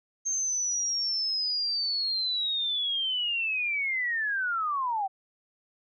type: linear sweep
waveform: sine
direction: down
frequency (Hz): 6400 to 749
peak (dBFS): -26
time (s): 0.25-5.08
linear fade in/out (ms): 20
effects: none